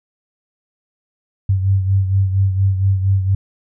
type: beating tone pair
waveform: sine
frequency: 96.1 / 100.4 Hz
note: G2 / G2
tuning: -34 / +42 cents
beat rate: 4.3 Hz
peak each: -13 / -21 dBFS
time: 1.49-3.35 s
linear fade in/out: 5 ms
effects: none